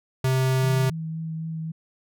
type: tone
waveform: square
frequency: 130.81 Hz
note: C3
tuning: in tune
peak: -20 dBFS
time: 0.24-0.9 s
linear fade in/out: 5 ms
type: tone with vibrato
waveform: sine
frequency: 161 Hz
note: E3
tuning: 41 cents flat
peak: -28 dBFS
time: 0.62-1.72 s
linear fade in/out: 10 ms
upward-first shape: triangle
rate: 3.8 Hz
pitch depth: 14 cents each way
effects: none

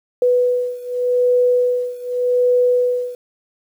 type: beating tone pair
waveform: sine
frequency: 493.9 / 494.75 Hz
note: B4 / B4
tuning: 0 / +3 cents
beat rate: 0.85 Hz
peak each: -16 / -18 dBFS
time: 0.22-3.15 s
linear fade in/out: 2 ms
effects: 8-bit

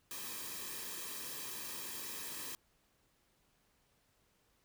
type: noise with comb filter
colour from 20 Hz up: white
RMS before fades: -44 dBFS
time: 0.11-2.55 s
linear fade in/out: 0 ms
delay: 1.4 ms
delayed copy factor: -0.7
effects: pink hiss -74 dBFS RMS until 4.64 s

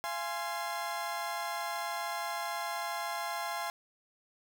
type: chord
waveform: 30% pulse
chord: F minor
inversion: none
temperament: equal with one note detuned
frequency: 685.7 / 830.6 / 1046.5 Hz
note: F5 / Ab5 / C6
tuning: -32 / 0 / 0 cents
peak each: -36 / -36 / -36 dBFS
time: 0.04-3.7 s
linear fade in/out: 0 ms
effects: none

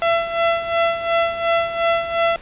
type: tone with tremolo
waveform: sawtooth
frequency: 672 Hz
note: E5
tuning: 33 cents sharp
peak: -10 dBFS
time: 0.02-2.36 s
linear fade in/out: 0 ms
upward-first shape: sine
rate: 2.8 Hz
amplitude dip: 70%
effects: pink hiss -41 dBFS RMS until 2.41 s + resampled to 8000 Hz

